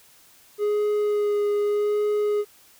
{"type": "tone with vibrato", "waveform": "triangle", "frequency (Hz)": 415.3, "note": "G#4", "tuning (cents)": 0, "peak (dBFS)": -18, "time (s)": [0.58, 2.45], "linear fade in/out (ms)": 50, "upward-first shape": "sine", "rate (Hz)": 0.82, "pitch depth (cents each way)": 13, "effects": ["white hiss -54 dBFS RMS until 2.79 s"]}